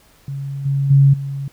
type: tone with level steps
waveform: sine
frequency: 138.59 Hz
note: C#3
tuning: in tune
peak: -23 / -15 / -7 / -22 dBFS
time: 0.28-1.48 s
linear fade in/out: 2 ms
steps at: 0.65 / 0.9 / 1.13 s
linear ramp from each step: 10 ms
effects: pink hiss -52 dBFS RMS until 1.52 s